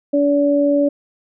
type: tone pair together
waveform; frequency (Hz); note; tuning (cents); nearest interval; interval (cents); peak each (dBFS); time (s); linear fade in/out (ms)
sine; 286.4 / 572.8; D4 / D5; -43 / -43; octave; 1200; -15; 0.13-0.89; 10
effects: none